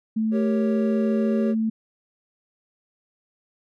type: tone with pitch glide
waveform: sine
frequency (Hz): 220 to 221.7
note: A3 to A3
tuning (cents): 0 to +13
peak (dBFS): -20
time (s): 0.16-1.7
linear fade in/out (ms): 10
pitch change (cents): +13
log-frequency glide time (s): 1.17-1.45
type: chord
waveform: triangle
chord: G diminished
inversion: none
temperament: equal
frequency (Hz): 392 / 466.2 / 554.4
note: G4 / Bb4 / Db5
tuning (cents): 0 / 0 / 0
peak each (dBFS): -25 / -31 / -27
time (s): 0.31-1.55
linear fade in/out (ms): 50
effects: none